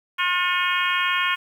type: harmonic tone with a mistuned harmonic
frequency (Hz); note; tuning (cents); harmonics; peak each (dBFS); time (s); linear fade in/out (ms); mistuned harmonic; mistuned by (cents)
357.8; F4; +42; 3 / 4 / 5 / 6 / 7 / 8 / 9; -25 / -26 / -27 / -28 / -28 / -29 / -30; 0.18-1.36; 20; 6; +37
effects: 8-bit